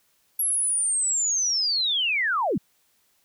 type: linear sweep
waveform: sine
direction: down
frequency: 11380 to 132.8 Hz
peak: -21 dBFS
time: 0.39-2.58 s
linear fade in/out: 5 ms
effects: white hiss -66 dBFS RMS until 3.24 s